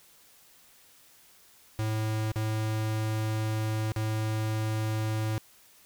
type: tone with dropouts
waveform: square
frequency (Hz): 109.1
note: A2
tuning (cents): -14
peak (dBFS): -28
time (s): 1.79-5.38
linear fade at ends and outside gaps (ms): 0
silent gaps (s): 2.317-2.359 / 3.92-3.962
effects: white hiss -58 dBFS RMS until 5.85 s